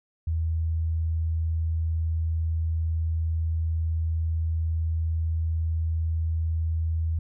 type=tone; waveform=sine; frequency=81.1 Hz; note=E2; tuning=28 cents flat; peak=-23 dBFS; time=0.27-7.19 s; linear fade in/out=5 ms; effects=none